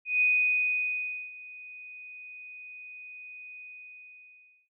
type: tone with ADSR envelope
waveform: sine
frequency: 2489 Hz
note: D#7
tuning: in tune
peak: -20 dBFS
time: 0.05-4.69 s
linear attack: 160 ms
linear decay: 1100 ms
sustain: -22 dB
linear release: 1100 ms
effects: none